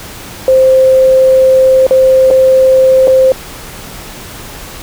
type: tone with dropouts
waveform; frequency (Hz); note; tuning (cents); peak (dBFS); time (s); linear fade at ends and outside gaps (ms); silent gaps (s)
sine; 523.3; C5; 0; -3; 0.48-3.32; 1; 1.867-1.909 / 2.304-2.31 / 3.073-3.079
effects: pink hiss -28 dBFS RMS until 4.82 s